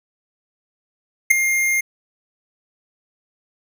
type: tone with ADSR envelope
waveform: square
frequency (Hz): 2119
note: C7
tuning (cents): +21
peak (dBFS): -6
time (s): 1.3-1.81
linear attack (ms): 12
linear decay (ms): 6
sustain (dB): -11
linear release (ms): 9
effects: none